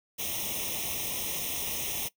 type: noise with comb filter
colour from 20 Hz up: white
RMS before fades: -33 dBFS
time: 0.18-2.09 s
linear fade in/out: 20 ms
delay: 0.33 ms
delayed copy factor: +0.95
effects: noise-tail reverb RT60 0.1 s tail -19 dB re dry